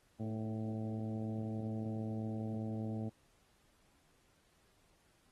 harmonic tone with a mistuned harmonic, 110.3 Hz, A2, 5 cents sharp, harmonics 1 / 2 / 3 / 4 / 5 / 6 / 7, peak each -40 / -40 / -47 / -51 / -52 / -54 / -57 dBFS, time 0.19-3.1 s, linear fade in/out 20 ms, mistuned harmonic 3, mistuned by -26 cents, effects pink hiss -72 dBFS RMS until 5.31 s + AAC 32 kbps

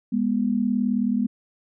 sine tone pair together, 205 / 243.8 Hz, G#3 / B3, -22 / -22 cents, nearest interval minor third, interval 300 cents, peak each -23 / -22 dBFS, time 0.12-1.27 s, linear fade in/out 10 ms, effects none

